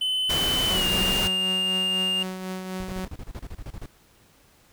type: tone with pitch glide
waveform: triangle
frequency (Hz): 3034 to 2815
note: F#7 to F7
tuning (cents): +43 to +13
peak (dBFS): -21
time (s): 0.01-2.23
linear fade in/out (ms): 5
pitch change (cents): -130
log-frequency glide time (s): 0.71-0.86
type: noise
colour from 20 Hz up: pink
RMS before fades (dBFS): -28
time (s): 0.29-1.28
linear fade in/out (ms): 10
type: tone with tremolo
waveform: sawtooth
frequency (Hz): 186.4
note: F#3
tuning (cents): +13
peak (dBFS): -25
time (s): 0.7-3.05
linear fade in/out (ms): 2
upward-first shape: triangle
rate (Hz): 4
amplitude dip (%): 45
type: noise bursts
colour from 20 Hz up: brown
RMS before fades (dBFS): -35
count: 14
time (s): 2.8-3.86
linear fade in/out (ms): 2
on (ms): 46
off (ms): 32
effects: pink hiss -58 dBFS RMS until 4.72 s